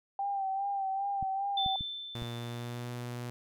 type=tone with vibrato; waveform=sine; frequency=785 Hz; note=G5; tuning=2 cents sharp; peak=-30 dBFS; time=0.19-1.76 s; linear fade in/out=2 ms; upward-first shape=sine; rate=2.5 Hz; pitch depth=41 cents each way
type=clicks; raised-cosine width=5 ms; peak=-28 dBFS; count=4; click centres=1.227 / 1.662 / 1.809 / 2.222 s
type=tone with exponential decay; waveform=sine; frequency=3537 Hz; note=A7; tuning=8 cents sharp; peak=-28 dBFS; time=1.57-3.18 s; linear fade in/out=5 ms; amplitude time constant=350 ms
type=tone with pitch glide; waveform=sawtooth; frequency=118.2 to 121.45 Hz; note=A#2 to B2; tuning=+24 to -29 cents; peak=-33 dBFS; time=2.15-3.3 s; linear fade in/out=0 ms; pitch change=+47 cents; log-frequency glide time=2.37-2.9 s
effects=none